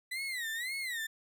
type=tone with vibrato; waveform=35% pulse; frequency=1972 Hz; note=B6; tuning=3 cents flat; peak=-33 dBFS; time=0.11-1.07 s; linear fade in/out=10 ms; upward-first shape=sine; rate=1.9 Hz; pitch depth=180 cents each way; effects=none